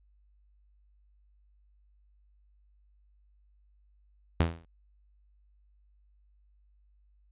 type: tone with exponential decay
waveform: sawtooth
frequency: 83 Hz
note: E2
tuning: 12 cents sharp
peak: -16 dBFS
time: 4.4-4.65 s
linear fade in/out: 0 ms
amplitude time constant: 53 ms
effects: added 50 Hz sine -61 dBFS peak until 7.31 s + resampled to 8000 Hz